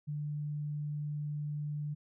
sine tone, 148.2 Hz, D3, 16 cents sharp, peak -34 dBFS, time 0.07-1.95 s, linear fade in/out 20 ms, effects none

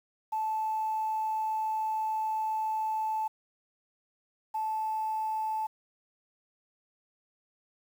sine tone pair in turn, 873 / 873 Hz, A5 / A5, -14 / -14 cents, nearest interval unison, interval 0 cents, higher neither, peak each -27 / -28 dBFS, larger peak first, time 0.32-3.28 / 4.54-5.67 s, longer first, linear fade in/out 10 ms, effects tanh soft clip ceiling -24 dBFS + 9-bit

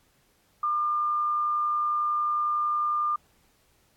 sine tone with amplitude modulation, 1200 Hz, D6, 37 cents sharp, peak -22 dBFS, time 0.63-3.16 s, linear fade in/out 5 ms, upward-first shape sine, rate 111 Hz, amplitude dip 25%, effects pink hiss -65 dBFS RMS until 3.96 s + AAC 64 kbps

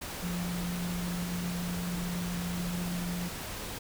sine tone in noise, 175.9 Hz, F3, 13 cents sharp, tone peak -32 dBFS, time 0.22-3.29 s, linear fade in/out 10 ms, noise pink, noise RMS -39 dBFS, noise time 0.01-3.79 s, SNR +4 dB, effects none

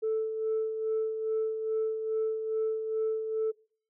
sine tone with tremolo, 440 Hz, A4, in tune, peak -24 dBFS, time 0.02-3.52 s, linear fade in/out 20 ms, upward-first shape sine, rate 2.4 Hz, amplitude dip 55%, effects noise-tail reverb RT60 0.5 s tail -25 dB re dry + tanh soft clip ceiling -23 dBFS

